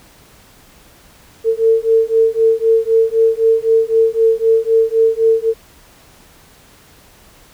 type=beating tone pair; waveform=sine; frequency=448.4 / 452.3 Hz; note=A4 / A4; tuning=+33 / +48 cents; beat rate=3.9 Hz; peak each=-13 dBFS; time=1.44-5.54 s; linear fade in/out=50 ms; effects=pink hiss -46 dBFS RMS until 7.53 s